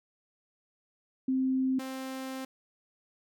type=tone pair in turn; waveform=sine / sawtooth; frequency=261.6 / 263.3 Hz; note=C4 / C4; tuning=0 / +11 cents; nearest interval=unison; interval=11 cents; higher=second; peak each=-25 / -32 dBFS; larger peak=first; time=1.28-1.79 / 1.79-2.45 s; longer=second; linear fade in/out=5 ms; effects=none